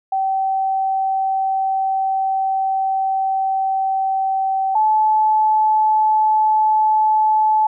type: tone pair in turn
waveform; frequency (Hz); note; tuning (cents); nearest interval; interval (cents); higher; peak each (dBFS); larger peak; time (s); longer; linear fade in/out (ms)
sine; 770 / 864.3; G5 / A5; -31 / -31; major second; 200; second; -16 / -12; second; 0.12-4.75 / 4.75-7.67; first; 5
effects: none